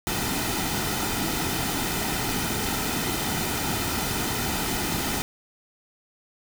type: noise with comb filter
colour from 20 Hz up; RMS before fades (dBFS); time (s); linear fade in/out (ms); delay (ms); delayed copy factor
pink; -27; 0.07-5.22; 0; 1.8; -0.55
effects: none